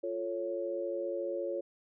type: chord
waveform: sine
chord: F augmented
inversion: none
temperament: equal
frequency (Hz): 349.2 / 440 / 554.4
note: F4 / A4 / C#5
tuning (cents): 0 / 0 / 0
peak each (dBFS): -37 / -40 / -35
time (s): 0.03-1.61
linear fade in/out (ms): 10
effects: none